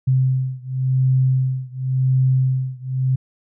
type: beating tone pair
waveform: sine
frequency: 130 / 130.92 Hz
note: C3 / C3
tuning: -11 / +1 cents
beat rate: 0.92 Hz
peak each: -18 / -19 dBFS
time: 0.07-3.16 s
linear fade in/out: 10 ms
effects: none